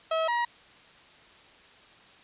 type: tone pair in turn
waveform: 30% pulse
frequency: 645 / 952.8 Hz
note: E5 / A#5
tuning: -38 / +38 cents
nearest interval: perfect fifth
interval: 676 cents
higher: second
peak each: -22 dBFS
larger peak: neither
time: 0.11-0.28 / 0.28-0.45 s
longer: neither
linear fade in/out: 5 ms
effects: white hiss -54 dBFS RMS until 2.23 s + resampled to 8000 Hz